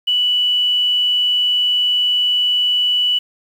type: tone with quantisation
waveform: sine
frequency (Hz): 2960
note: F#7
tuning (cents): 0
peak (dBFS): -13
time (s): 0.07-3.19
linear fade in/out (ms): 10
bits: 7
effects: none